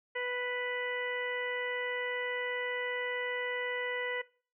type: harmonic tone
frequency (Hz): 493.9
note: B4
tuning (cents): 0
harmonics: 1 / 2 / 3 / 4 / 5 / 6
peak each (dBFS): -36 / -43 / -44 / -36 / -49 / -46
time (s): 0.15-4.22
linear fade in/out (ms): 10
effects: noise-tail reverb RT60 0.4 s tail -21 dB re dry